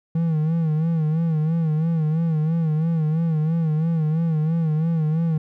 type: tone with vibrato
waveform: triangle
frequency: 160 Hz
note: D#3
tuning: 49 cents sharp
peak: -16 dBFS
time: 0.15-5.38 s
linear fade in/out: 5 ms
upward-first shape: sine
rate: 3 Hz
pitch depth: 81 cents each way
effects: none